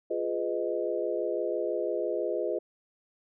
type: chord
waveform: sine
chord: F half-diminished seventh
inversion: none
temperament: equal with one note detuned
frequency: 349.2 / 415.3 / 501.1 / 622.3 Hz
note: F4 / Ab4 / Cb5 / Eb5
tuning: 0 / 0 / +25 / 0 cents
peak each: -33 dBFS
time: 0.1-2.59 s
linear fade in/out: 10 ms
effects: none